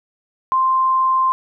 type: tone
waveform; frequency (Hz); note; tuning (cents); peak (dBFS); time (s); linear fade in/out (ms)
sine; 1046.5; C6; 0; -13; 0.52-1.32; 0
effects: none